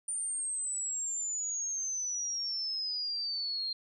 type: exponential sweep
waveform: sine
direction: down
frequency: 9140 to 4186 Hz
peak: -32 dBFS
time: 0.08-3.73 s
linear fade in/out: 5 ms
effects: none